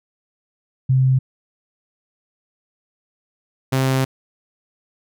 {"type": "tone pair in turn", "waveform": ["sine", "sawtooth"], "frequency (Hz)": [130.81, 132.25], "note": ["C3", "C3"], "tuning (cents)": [0, 19], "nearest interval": "unison", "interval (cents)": 19, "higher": "second", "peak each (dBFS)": -12, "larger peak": "neither", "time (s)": [[0.89, 1.19], [3.72, 4.05]], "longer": "second", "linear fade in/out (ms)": 10, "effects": []}